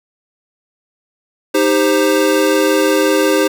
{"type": "chord", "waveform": "square", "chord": "C minor", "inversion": "first", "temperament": "equal with one note detuned", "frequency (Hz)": [311.1, 396.8, 523.3], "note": ["Eb4", "G4", "C5"], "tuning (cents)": [0, 21, 0], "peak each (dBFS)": -16, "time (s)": [1.54, 3.48], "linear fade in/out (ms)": 10, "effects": []}